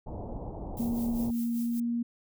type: low-pass noise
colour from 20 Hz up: pink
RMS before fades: -38 dBFS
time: 0.06-1.31 s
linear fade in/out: 10 ms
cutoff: 890 Hz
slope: 48 dB/octave
type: noise with tremolo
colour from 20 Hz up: violet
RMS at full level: -44 dBFS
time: 0.77-1.8 s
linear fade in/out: 2 ms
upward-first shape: sine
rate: 5.1 Hz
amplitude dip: 60%
type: tone with pitch glide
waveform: sine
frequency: 234.2 to 236 Hz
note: A#3 to A#3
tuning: +8 to +22 cents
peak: -27 dBFS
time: 0.79-2.03 s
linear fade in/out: 10 ms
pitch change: +14 cents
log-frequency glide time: 1.46-1.82 s
effects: none